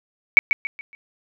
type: tone with echo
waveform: sine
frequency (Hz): 2253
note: C#7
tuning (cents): +28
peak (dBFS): -5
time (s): 0.37-0.39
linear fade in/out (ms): 0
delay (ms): 140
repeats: 4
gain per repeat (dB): -9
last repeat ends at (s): 0.95
effects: none